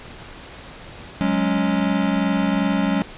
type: chord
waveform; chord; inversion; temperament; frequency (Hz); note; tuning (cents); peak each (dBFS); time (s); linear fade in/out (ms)
square; F# suspended second; none; equal; 185 / 207.7 / 277.2; F#3 / G#3 / C#4; 0 / 0 / 0; -23 / -23 / -23; 1.21-3.02; 0
effects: pink hiss -39 dBFS RMS until 3.17 s + resampled to 8000 Hz